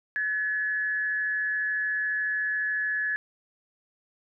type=tone with frequency modulation; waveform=sine; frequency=1707 Hz; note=G#6; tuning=47 cents sharp; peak=-25 dBFS; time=0.16-3.16 s; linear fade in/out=0 ms; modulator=172 Hz; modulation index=0.37; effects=none